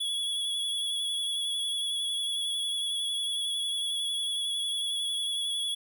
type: tone with vibrato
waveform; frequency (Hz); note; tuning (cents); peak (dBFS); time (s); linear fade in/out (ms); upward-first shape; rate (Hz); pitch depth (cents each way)
square; 3377; G#7; +28; -29; 0-5.75; 10; sine; 11; 25
effects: none